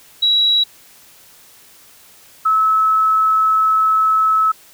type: tone pair in turn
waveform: sine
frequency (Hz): 3888 / 1297.5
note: B7 / E6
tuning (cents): -28 / -28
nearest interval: octave + perfect fifth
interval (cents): 1900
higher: first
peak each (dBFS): -11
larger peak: neither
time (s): 0.22-0.64 / 2.45-4.52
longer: second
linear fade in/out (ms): 10
effects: white hiss -46 dBFS RMS until 4.73 s